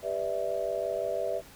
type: chord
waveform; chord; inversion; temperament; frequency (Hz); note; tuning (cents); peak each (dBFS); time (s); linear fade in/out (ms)
sine; E minor seventh; first; just; 395.6 / 494.4 / 593.3 / 659.3; G4 / B4 / D5 / E5; +16 / +2 / +18 / 0; -37 / -35 / -33 / -32; 0.02-1.42; 50
effects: pink hiss -52 dBFS RMS until 1.55 s